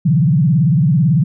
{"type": "tone with vibrato", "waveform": "sine", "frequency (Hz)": 152.3, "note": "D#3", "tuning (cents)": -37, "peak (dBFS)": -9, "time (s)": [0.05, 1.24], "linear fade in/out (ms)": 10, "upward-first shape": "sine", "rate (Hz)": 18, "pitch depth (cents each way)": 290, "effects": []}